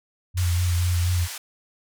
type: tone with vibrato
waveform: sine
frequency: 88.2 Hz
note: F2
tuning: 18 cents sharp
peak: -19 dBFS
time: 0.34-1.28 s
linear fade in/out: 50 ms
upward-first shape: triangle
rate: 4.2 Hz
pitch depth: 40 cents each way
type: band-pass noise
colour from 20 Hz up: white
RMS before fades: -35 dBFS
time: 0.37-1.38 s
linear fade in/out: 5 ms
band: 920 to 9700 Hz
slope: 12 dB/octave
effects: none